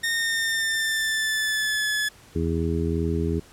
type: tone with pitch glide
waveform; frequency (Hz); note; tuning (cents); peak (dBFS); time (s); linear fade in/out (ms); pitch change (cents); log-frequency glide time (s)
sawtooth; 1837 to 1714; A#6 to A6; -26 to -46; -19; 0.03-2.09; 10; -120; 0.15-1.89
type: harmonic tone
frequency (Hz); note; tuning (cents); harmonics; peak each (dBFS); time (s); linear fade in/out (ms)
82.41; E2; 0; 1 / 2 / 3 / 4 / 5; -26 / -28 / -30 / -30 / -29; 2.35-3.4; 10
effects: pink hiss -51 dBFS RMS until 3.52 s + low-pass 12000 Hz 12 dB/octave